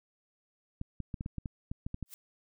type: clicks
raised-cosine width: 5 ms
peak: -24 dBFS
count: 11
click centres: 0.814 / 1.003 / 1.142 / 1.209 / 1.261 / 1.383 / 1.458 / 1.715 / 1.865 / 1.944 / 2.027 s
type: noise with exponential growth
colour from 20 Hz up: blue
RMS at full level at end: -42 dBFS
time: 2.06-2.14 s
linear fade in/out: 0 ms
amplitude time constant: 16 ms
effects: none